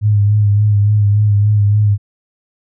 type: tone with vibrato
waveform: sine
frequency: 103.83 Hz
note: G#2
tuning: in tune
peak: -8 dBFS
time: 0.01-1.98 s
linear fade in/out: 50 ms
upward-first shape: sine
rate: 3.5 Hz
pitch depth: 36 cents each way
effects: none